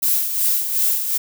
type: noise with tremolo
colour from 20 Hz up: violet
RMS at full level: -17 dBFS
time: 0.02-1.18 s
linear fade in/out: 10 ms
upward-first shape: sine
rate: 2.7 Hz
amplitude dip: 55%
effects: none